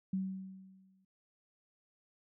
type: tone with exponential decay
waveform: sine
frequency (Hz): 190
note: F#3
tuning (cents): +46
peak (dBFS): -30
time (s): 0.13-1.05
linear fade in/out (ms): 5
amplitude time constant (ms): 200
effects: none